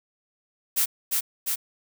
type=noise with echo; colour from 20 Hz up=blue; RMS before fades=-22 dBFS; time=0.76-0.86 s; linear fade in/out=20 ms; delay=350 ms; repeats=2; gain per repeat=-2 dB; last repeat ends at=1.56 s; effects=none